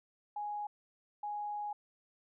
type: tone bursts at uneven times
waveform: sine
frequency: 830.6 Hz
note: G#5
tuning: in tune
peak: -36 dBFS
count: 2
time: 0.36-0.67 / 1.23-1.73 s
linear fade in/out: 5 ms
effects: none